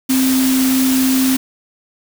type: tone in noise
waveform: sine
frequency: 261.6 Hz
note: C4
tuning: in tune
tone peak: -12 dBFS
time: 0.09-1.37 s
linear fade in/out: 10 ms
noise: white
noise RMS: -21 dBFS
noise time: 0.09-1.37 s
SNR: +6 dB
effects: none